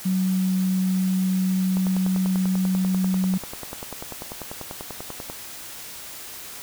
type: tone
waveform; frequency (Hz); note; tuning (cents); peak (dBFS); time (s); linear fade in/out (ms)
sine; 186.8; F#3; +17; -19; 0.05-3.38; 10
type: click train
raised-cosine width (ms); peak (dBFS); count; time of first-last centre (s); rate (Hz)
1; -19; 37; 1.77-5.299; 10.2
effects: white hiss -38 dBFS RMS until 6.62 s